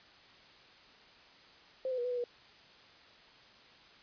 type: tone with pitch steps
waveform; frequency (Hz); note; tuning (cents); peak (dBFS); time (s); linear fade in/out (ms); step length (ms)
sine; 522 / 509 / 482.4 / 497.6 / 491.5 / 482.8; C5 / C5 / B4 / B4 / B4 / B4; -4 / -48 / -41 / +13 / -8 / -39; -32; 1.85-2.24; 2; 65
effects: white hiss -58 dBFS RMS until 4.02 s + resampled to 11025 Hz